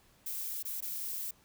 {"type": "noise with dropouts", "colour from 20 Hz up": "violet", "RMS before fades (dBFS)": -38, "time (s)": [0.26, 1.31], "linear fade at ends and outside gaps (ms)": 5, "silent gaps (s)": [[0.628, 0.651], [0.807, 0.823]], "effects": ["pink hiss -65 dBFS RMS until 1.44 s"]}